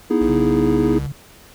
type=chord; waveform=triangle; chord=E major seventh; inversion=second; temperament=equal with one note detuned; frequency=243.1 / 311.1 / 329.6 / 415.3 Hz; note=B3 / D#4 / E4 / G#4; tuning=-27 / 0 / 0 / 0 cents; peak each=-18 dBFS; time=0.1-0.99 s; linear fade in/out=10 ms
type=tone with pitch glide; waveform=square; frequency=61.74 to 66.55 Hz; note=B1 to C2; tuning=0 to +30 cents; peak=-27 dBFS; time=0.21-1.07 s; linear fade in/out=5 ms; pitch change=+130 cents; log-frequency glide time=0.39-0.89 s
type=tone; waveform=sine; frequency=140 Hz; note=C#3; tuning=18 cents sharp; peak=-24 dBFS; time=0.29-1.12 s; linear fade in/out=2 ms
effects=pink hiss -46 dBFS RMS until 1.54 s